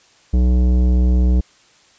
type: tone with tanh clipping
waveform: sine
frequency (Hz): 61.74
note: B1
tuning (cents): 0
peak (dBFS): -13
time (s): 0.33-1.41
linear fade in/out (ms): 10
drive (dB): 14
effects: white hiss -52 dBFS RMS until 1.98 s + resampled to 16000 Hz